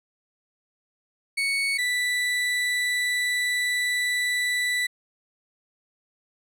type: tone pair in turn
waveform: 35% pulse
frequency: 2222 / 1975 Hz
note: C#7 / B6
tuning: +4 / 0 cents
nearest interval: major second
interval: 204 cents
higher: first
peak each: -21 dBFS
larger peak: neither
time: 1.37-1.78 / 1.78-4.87 s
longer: second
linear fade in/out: 10 ms
effects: low-pass 12000 Hz 12 dB/octave